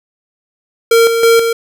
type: tone with tremolo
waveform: square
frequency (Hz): 460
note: A#4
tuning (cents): -23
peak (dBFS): -6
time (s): 0.91-1.53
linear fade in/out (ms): 5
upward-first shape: square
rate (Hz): 3.1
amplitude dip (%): 50
effects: none